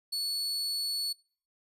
40% pulse tone, 4421 Hz, C#8, 5 cents flat, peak -29 dBFS, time 0.12-1.13 s, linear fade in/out 10 ms, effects noise-tail reverb RT60 0.5 s tail -25 dB re dry + resampled to 32000 Hz

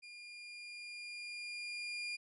30% pulse tone with level ramp, 2414 Hz, D7, 47 cents sharp, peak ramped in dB -48 to -36 dBFS, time 0.02-2.17 s, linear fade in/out 20 ms, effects resampled to 24000 Hz

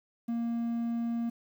triangle tone, 233.1 Hz, A#3, in tune, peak -27 dBFS, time 0.28-1.3 s, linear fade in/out 10 ms, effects 10-bit

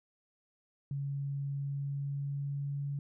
sine tone with pitch glide, 140 to 141.54 Hz, C#3 to C#3, +18 to +36 cents, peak -33 dBFS, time 0.91-2.99 s, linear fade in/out 2 ms, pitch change +18 cents, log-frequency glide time 1.58-2.86 s, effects none

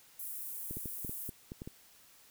pink high-pass noise, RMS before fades -42 dBFS, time 0.19-1.3 s, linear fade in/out 5 ms, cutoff 11000 Hz, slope 24 dB/octave
clicks, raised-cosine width 3 ms, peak -29 dBFS, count 9, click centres 0.71 / 0.77 / 0.858 / 1.048 / 1.094 / 1.291 / 1.519 / 1.619 / 1.675 s
effects white hiss -61 dBFS RMS until 2.3 s

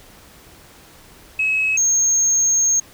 sine tone pair in turn, 2568 / 6471 Hz, E7 / G#8, -46 / -46 cents, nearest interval octave + major third, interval 1600 cents, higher second, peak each -15 / -12 dBFS, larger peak second, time 1.39-1.77 / 1.77-2.8 s, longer second, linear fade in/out 5 ms, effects tanh soft clip ceiling -11 dBFS + pink hiss -46 dBFS RMS until 2.93 s

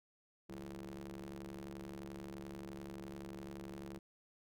sawtooth ring-modulated tone, 71.6 Hz, D2, 43 cents flat, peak -39 dBFS, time 0.49-3.99 s, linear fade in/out 10 ms, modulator 262 Hz, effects none

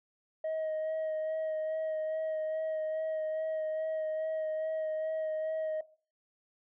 sine tone with vibrato, 630 Hz, D#5, 21 cents sharp, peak -29 dBFS, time 0.44-5.81 s, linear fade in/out 5 ms, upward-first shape sine, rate 2.4 Hz, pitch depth 16 cents each way, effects noise-tail reverb RT60 0.4 s tail -19 dB re dry + tanh soft clip ceiling -30 dBFS

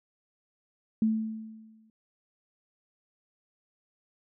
sine tone with exponential decay, 220 Hz, A3, in tune, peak -20 dBFS, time 1.02-1.9 s, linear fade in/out 2 ms, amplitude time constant 190 ms, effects none

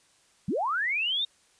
sine linear sweep, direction up, 137 to 3729 Hz, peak -25 dBFS, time 0.48-1.25 s, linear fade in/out 5 ms, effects white hiss -63 dBFS RMS until 1.59 s + resampled to 22050 Hz

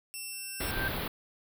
10% pulse tone, 2700 Hz, E7, 41 cents sharp, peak -29 dBFS, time 0.14-0.71 s, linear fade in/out 0 ms
sine tone with exponential growth, 1568 Hz, G6, in tune, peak -28 dBFS, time 0.32-0.88 s, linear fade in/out 1 ms, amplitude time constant 120 ms
pink band-stop noise, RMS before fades -34 dBFS, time 0.6-1.08 s, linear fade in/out 5 ms, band 4400 to 11000 Hz, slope 48 dB/octave
effects none

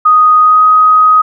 sine tone with pitch glide, 1244.5 to 1256.1 Hz, D#6 to D#6, 0 to +16 cents, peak -3 dBFS, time 0.05-1.22 s, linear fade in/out 10 ms, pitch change +16 cents, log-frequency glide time 0.4-0.63 s, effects none

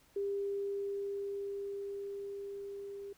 sine tone with level ramp, 399.5 Hz, G4, 33 cents sharp, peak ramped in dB -32 to -42 dBFS, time 0.16-3.13 s, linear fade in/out 5 ms, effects pink hiss -66 dBFS RMS until 3.17 s

